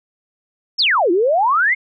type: exponential two-way sweep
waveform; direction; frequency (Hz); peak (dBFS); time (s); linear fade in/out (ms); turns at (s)
sine; down then up; 5588 to 328.7 to 2205; -12; 0.78-1.75; 20; 1.11
effects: none